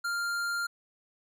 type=tone with tanh clipping; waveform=sine; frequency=1396.9 Hz; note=F6; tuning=in tune; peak=-31 dBFS; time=0.04-0.67 s; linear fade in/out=10 ms; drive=17 dB; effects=none